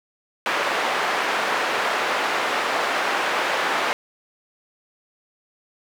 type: band-pass noise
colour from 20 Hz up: white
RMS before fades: -23 dBFS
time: 0.46-3.93 s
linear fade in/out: 0 ms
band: 450 to 1700 Hz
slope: 12 dB/octave
effects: none